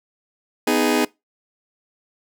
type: chord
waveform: sawtooth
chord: G# minor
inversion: first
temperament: just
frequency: 249.2 / 311.5 / 415.3 Hz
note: B3 / D#4 / G#4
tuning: +16 / +2 / 0 cents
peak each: -17 dBFS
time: 0.67-1.05 s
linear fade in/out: 5 ms
effects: noise-tail reverb RT60 0.2 s tail -22 dB re dry